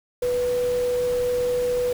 sine tone in noise, 492.4 Hz, B4, 5 cents flat, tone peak -20 dBFS, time 0.22-1.93 s, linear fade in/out 5 ms, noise pink, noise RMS -37 dBFS, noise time 0.22-1.93 s, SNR +14 dB, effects none

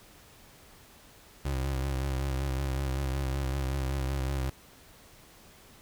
30% pulse tone with vibrato, 67.1 Hz, C2, 44 cents sharp, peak -26 dBFS, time 1.45-4.5 s, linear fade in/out 5 ms, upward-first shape sine, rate 5.3 Hz, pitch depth 58 cents each way, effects pink hiss -55 dBFS RMS until 5.81 s

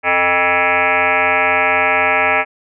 sine tone with frequency modulation, 1498 Hz, F#6, 21 cents sharp, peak -11 dBFS, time 0.03-2.45 s, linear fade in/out 50 ms, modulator 176 Hz, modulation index 5.6, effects none

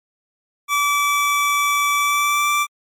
25% pulse tone with pitch glide, 1154 to 1171.5 Hz, D6 to D6, -31 to -5 cents, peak -12 dBFS, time 0.68-2.67 s, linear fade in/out 50 ms, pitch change +26 cents, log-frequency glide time 1.96-2.51 s, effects MP3 64 kbps

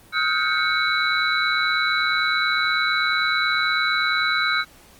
sine tone cluster, 1269 / 1433 / 1562 / 2215 / 3952 Hz, D#6 / F6 / G6 / C#7 / B7, +34 / +44 / -7 / -2 / 0 cents, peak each -25 dBFS, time 0.12-4.65 s, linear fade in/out 50 ms, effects pink hiss -50 dBFS RMS until 4.99 s + Opus 32 kbps

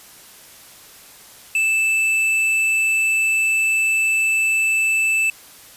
sine tone with hard clipping, 2637 Hz, E7, in tune, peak -17 dBFS, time 1.55-5.3 s, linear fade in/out 2 ms, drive 7 dB, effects white hiss -44 dBFS RMS until 5.76 s + resampled to 32000 Hz

